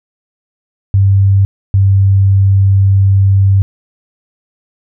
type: tone pair in turn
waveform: sine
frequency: 98 / 97.63 Hz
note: G2 / G2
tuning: 0 / -7 cents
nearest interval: unison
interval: 7 cents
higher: first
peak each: -5 dBFS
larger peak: neither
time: 0.94-1.45 / 1.74-3.62 s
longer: second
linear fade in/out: 0 ms
effects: none